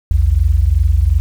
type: tone pair together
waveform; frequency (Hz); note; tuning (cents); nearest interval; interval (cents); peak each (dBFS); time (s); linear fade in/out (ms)
sine; 59.19 / 81.9; A#1 / E2; +27 / -11; tritone; 562; -12; 0.11-1.2; 0
effects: 7-bit